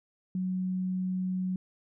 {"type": "tone", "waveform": "sine", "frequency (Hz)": 185, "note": "F#3", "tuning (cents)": 0, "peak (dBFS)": -28, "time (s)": [0.35, 1.56], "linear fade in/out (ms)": 2, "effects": []}